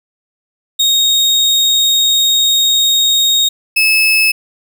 35% pulse tone pair in turn, 3729 / 2599 Hz, A#7 / E7, 0 / -25 cents, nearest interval tritone, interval 625 cents, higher first, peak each -7 dBFS, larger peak neither, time 0.79-3.49 / 3.76-4.32 s, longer first, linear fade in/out 10 ms, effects none

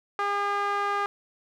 sawtooth tone with band-pass filter, 405 Hz, G#4, 43 cents flat, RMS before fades -27 dBFS, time 0.19-1.06 s, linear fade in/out 0 ms, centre 1200 Hz, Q 2.3, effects none

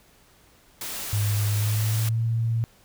white noise, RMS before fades -33 dBFS, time 0.81-2.09 s, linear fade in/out 2 ms
sine tone with pitch glide, 103.83 to 114.54 Hz, G#2 to A#2, 0 to -30 cents, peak -21 dBFS, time 1.13-2.64 s, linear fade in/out 0 ms, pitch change +170 cents, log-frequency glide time 1.54-2.22 s
effects pink hiss -57 dBFS RMS until 2.84 s

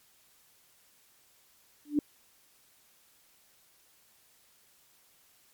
sine tone with exponential growth, 294.1 Hz, D4, 3 cents sharp, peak -19 dBFS, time 1.85-1.99 s, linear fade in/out 2 ms, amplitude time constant 30 ms, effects white hiss -64 dBFS RMS until 5.53 s + MP3 96 kbps

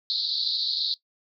pink band-pass noise, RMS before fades -27 dBFS, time 0.1-0.94 s, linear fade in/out 0 ms, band 3800 to 4600 Hz, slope 96 dB/octave, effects noise-tail reverb RT60 0.1 s tail -18 dB re dry

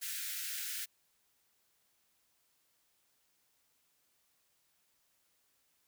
white high-pass noise, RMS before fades -40 dBFS, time 0.01-0.86 s, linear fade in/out 20 ms, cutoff 1400 Hz, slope 96 dB/octave, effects white hiss -75 dBFS RMS until 5.87 s

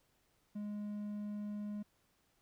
triangle tone, 207.7 Hz, G#3, in tune, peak -37 dBFS, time 0.55-1.83 s, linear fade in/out 10 ms, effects pink hiss -75 dBFS RMS until 2.41 s

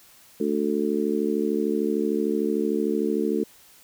harmonic tone, 73.3 Hz, D2, 3 cents flat, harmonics 3 / 4 / 5 / 6, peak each -27 / -27 / -27 / -27 dBFS, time 0.4-3.44 s, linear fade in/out 5 ms, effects white hiss -53 dBFS RMS until 3.83 s

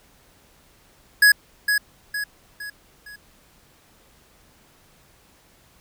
square tone with echo, 1674 Hz, G#6, 13 cents sharp, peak -11 dBFS, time 1.22-1.32 s, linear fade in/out 5 ms, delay 460 ms, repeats 4, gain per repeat -7 dB, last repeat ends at 3.16 s, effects pink hiss -56 dBFS RMS until 5.8 s

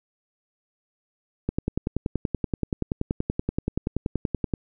click train, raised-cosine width 3 ms, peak -11 dBFS, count 33, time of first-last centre 1.49-4.538 s, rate 10.5 Hz, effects none

